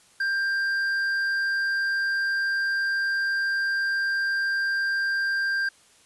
sine tone with hard clipping, 1587 Hz, G6, 21 cents sharp, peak -24 dBFS, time 0.2-5.69 s, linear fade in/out 5 ms, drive 5 dB, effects white hiss -57 dBFS RMS until 6.05 s + resampled to 24000 Hz

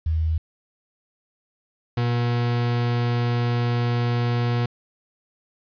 sine / 40% pulse tone pair in turn, 79.9 / 120.01 Hz, D#2 / B2, +47 / -49 cents, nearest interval perfect fifth, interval 704 cents, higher second, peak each -19 dBFS, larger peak neither, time 0.06-0.38 / 1.97-4.66 s, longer second, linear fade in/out 5 ms, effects resampled to 11025 Hz + 9-bit

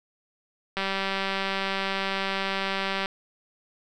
click train, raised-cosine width 0.3 ms, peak -12 dBFS, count 445, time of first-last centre 0.77-3.059 s, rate 194 Hz, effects none

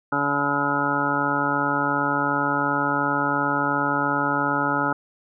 harmonic tone, 142.8 Hz, D3, 48 cents flat, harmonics 1 / 2 / 3 / 4 / 5 / 6 / 7 / 9 / 10, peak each -33 / -27 / -34 / -31 / -36 / -27 / -30 / -26 / -26 dBFS, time 0.12-4.93 s, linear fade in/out 5 ms, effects none

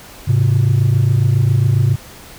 sine tone pair together, 105.17 / 132.5 Hz, G#2 / C3, +22 / +22 cents, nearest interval major third, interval 400 cents, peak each -11 dBFS, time 0.27-1.96 s, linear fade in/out 20 ms, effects tanh soft clip ceiling -7 dBFS + pink hiss -38 dBFS RMS until 2.38 s

